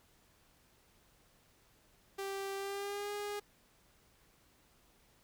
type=tone with pitch glide; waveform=sawtooth; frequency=392 to 411.5 Hz; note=G4 to G#4; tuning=0 to -16 cents; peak=-34 dBFS; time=2.18-3.4 s; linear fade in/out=10 ms; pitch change=+84 cents; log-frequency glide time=2.56-3.12 s; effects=pink hiss -68 dBFS RMS until 5.23 s